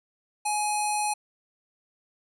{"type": "tone with low-pass filter", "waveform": "square", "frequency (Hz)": 839, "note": "G#5", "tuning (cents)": 17, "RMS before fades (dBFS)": -27, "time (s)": [0.45, 1.14], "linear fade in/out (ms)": 10, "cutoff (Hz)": 9800, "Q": 5.4, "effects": []}